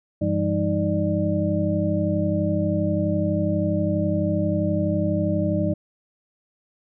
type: tone cluster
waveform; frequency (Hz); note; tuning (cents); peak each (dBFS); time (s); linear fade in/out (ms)
sine; 97.6 / 168.6 / 200.8 / 311.2 / 595; G2 / E3 / G3 / D#4 / D5; -7 / +39 / +42 / 0 / +22; -26; 0.21-5.74; 10
effects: none